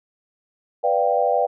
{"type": "chord", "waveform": "sine", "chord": "G dominant seventh", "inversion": "first", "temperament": "equal", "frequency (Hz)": [493.9, 587.3, 698.5, 784], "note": ["B4", "D5", "F5", "G5"], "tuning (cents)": [0, 0, 0, 0], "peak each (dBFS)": -22, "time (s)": [0.83, 1.47], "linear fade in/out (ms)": 20, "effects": []}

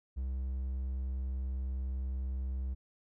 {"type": "tone", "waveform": "triangle", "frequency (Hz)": 65.1, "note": "C2", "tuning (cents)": -8, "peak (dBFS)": -31, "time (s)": [0.16, 2.75], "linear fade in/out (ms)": 20, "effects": []}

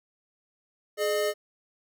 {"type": "tone pair together", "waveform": "square", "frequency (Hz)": [422, 608], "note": ["G#4", "D#5"], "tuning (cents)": [28, -40], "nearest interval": "tritone", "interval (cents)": 632, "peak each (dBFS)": -28, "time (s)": [0.97, 1.34], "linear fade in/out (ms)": 50, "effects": []}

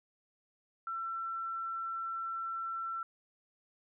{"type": "tone", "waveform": "sine", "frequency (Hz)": 1345, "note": "E6", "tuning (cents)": 34, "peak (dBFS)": -35, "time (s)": [0.87, 3.03], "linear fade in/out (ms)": 2, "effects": []}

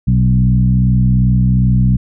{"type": "tone with frequency modulation", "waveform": "sine", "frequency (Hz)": 124.5, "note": "B2", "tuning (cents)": 14, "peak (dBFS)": -8, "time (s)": [0.07, 1.97], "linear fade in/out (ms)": 10, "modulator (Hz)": 62.6, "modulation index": 1.1, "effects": []}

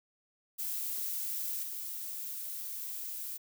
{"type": "noise with level steps", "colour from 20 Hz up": "violet", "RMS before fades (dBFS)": [-36, -40], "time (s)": [0.58, 3.38], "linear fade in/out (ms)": 20, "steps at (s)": 1.63, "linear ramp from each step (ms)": 5, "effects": []}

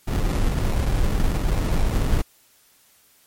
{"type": "noise with sample-and-hold", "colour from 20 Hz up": "brown", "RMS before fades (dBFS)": -20, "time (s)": [0.07, 2.22], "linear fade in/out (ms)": 10, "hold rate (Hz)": 1575, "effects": ["white hiss -57 dBFS RMS until 3.26 s", "MP3 64 kbps"]}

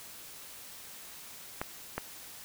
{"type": "clicks", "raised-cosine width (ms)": 0.5, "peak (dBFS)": -17, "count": 2, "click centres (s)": [1.615, 1.98], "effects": ["white hiss -48 dBFS RMS until 2.44 s"]}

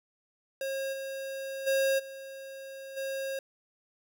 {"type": "tone with level steps", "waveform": "square", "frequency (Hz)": 540, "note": "C#5", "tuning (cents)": -45, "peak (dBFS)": [-32, -36, -25, -42, -33], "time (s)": [0.61, 3.39], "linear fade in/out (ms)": 2, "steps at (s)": [0.92, 1.66, 1.98, 2.96], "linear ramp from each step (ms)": 20, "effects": []}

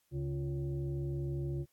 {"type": "tone with frequency modulation", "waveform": "sine", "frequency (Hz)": 138.59, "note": "C#3", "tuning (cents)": 0, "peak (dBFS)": -33, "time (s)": [0.11, 1.66], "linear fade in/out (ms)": 50, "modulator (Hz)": 210, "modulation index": 0.87, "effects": ["white hiss -75 dBFS RMS until 1.72 s", "AAC 64 kbps"]}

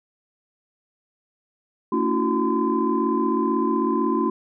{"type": "tone cluster", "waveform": "sine", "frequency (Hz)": [227.2, 283.6, 329.8, 365.6, 1023], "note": ["A#3", "C#4", "E4", "F#4", "C6"], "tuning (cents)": [-44, 40, 1, -21, -39], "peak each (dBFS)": -25, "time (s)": [1.92, 4.3], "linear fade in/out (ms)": 5, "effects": ["tanh soft clip ceiling -8 dBFS"]}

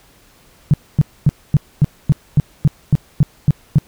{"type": "tone bursts", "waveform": "sine", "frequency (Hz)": 146.83, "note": "D3", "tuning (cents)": 0, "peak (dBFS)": -6, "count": 12, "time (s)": [0.71, 3.784], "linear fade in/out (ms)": 0, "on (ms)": 27, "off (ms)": 250, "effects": ["pink hiss -50 dBFS RMS until 3.87 s"]}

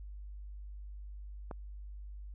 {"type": "click", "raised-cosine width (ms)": 1, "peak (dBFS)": -27, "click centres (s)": 1.512, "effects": ["added 50 Hz sine -43 dBFS peak until 2.34 s"]}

